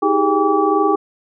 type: tone cluster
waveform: sine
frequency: 317.3 / 391.6 / 414.3 / 801 / 1150 Hz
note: D#4 / G4 / G#4 / G5 / D6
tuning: +34 / -2 / -4 / +37 / -37 cents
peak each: -19 dBFS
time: 0.02-0.96 s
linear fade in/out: 10 ms
effects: none